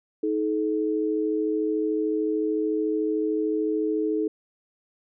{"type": "tone pair together", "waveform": "sine", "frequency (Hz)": [315.9, 429.5], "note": ["D#4", "A4"], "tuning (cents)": [26, -42], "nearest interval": "perfect fourth", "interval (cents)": 532, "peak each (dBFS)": -25, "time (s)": [0.23, 4.28], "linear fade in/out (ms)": 5, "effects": []}